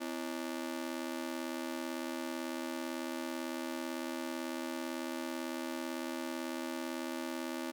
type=ring-modulated tone; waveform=sawtooth; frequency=294.5 Hz; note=D4; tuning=5 cents sharp; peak=-30 dBFS; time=0-7.72 s; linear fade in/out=20 ms; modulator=39 Hz; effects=none